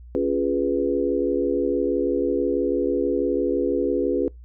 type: chord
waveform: sine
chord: C# dominant seventh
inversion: none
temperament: equal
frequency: 277.2 / 349.2 / 415.3 / 493.9 Hz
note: C#4 / E#4 / G#4 / B4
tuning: 0 / 0 / 0 / 0 cents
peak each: -25 dBFS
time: 0.15-4.28 s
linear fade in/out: 0 ms
effects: noise-tail reverb RT60 0.2 s tail -26 dB re dry + added 60 Hz sine -40 dBFS peak until 4.44 s